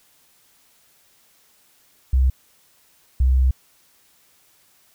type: tone pair in turn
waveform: sine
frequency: 64.8 / 64.53 Hz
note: C2 / C2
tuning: -16 / -23 cents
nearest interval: unison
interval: 7 cents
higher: first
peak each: -13 dBFS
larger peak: neither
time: 2.13-2.3 / 3.2-3.51 s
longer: second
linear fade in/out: 5 ms
effects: white hiss -58 dBFS RMS until 4.94 s